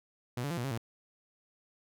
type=tone with pitch steps; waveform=sawtooth; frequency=122.6 / 143.2 / 171.4 / 120.4 / 136.8 / 114.7 Hz; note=B2 / D3 / F3 / B2 / C#3 / A#2; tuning=-12 / -43 / -32 / -44 / -23 / -28 cents; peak=-29 dBFS; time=0.37-0.778 s; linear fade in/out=5 ms; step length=68 ms; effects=none